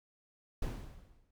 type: noise with exponential decay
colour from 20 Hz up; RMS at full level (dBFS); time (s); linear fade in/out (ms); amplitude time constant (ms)
brown; -33; 0.62-1.31; 5; 150
effects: none